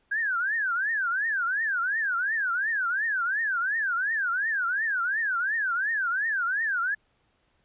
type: tone with vibrato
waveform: sine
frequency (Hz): 1585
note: G6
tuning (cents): +19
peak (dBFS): -24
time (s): 0.11-6.95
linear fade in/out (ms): 10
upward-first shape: triangle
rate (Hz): 2.8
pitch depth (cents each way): 290
effects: pink hiss -69 dBFS RMS until 7.64 s + resampled to 8000 Hz